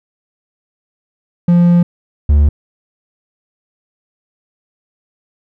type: tone pair in turn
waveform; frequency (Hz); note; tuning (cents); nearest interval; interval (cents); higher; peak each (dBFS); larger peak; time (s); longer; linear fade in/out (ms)
triangle; 173.9 / 73.12; F3 / D2; -7 / -7; octave + minor third; 1500; first; -4; neither; 1.48-1.83 / 2.29-2.49; first; 5
effects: none